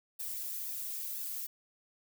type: noise with flanger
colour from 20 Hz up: violet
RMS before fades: -39 dBFS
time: 0.19-1.47 s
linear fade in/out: 10 ms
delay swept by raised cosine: 1.1 to 3.2 ms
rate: 2 Hz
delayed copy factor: +0.85
effects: none